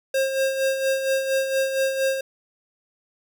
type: tone with tremolo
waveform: square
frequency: 535 Hz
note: C5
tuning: 38 cents sharp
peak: -19 dBFS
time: 0.14-2.21 s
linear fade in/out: 5 ms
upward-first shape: sine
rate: 4.3 Hz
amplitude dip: 55%
effects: none